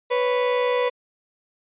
35% pulse tone pair together, 493.9 / 554.4 Hz, B4 / C#5, 0 / 0 cents, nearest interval major second, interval 200 cents, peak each -18 / -26 dBFS, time 0.1-0.9 s, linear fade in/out 20 ms, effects resampled to 8000 Hz

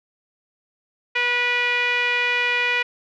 5% pulse tone with low-pass filter, 487.6 Hz, B4, 22 cents flat, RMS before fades -21 dBFS, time 1.15-2.83 s, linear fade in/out 10 ms, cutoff 2300 Hz, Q 3.8, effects none

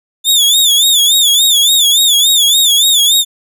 sawtooth tone with vibrato, 3529 Hz, A7, 4 cents sharp, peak -4 dBFS, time 0.24-3.25 s, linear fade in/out 50 ms, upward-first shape sine, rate 3.5 Hz, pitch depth 120 cents each way, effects none

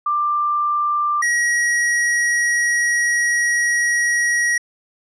sine / square tone pair in turn, 1185 / 1904 Hz, D6 / A#6, +15 / +36 cents, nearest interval minor sixth, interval 821 cents, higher second, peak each -16 dBFS, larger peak neither, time 0.06-1.22 / 1.22-4.58 s, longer second, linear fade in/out 5 ms, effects resampled to 22050 Hz

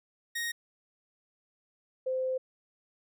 sawtooth / sine tone pair in turn, 1869 / 517.8 Hz, A#6 / C5, +4 / -18 cents, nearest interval octave + minor seventh, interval 2222 cents, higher first, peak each -28 dBFS, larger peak neither, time 0.35-0.52 / 2.06-2.38 s, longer second, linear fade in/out 10 ms, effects none

